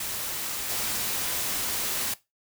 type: noise with level steps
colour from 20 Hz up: white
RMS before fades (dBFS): -32 / -29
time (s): 0-2.14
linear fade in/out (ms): 5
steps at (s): 0.69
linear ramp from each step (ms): 10
effects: noise-tail reverb RT60 0.2 s tail -17 dB re dry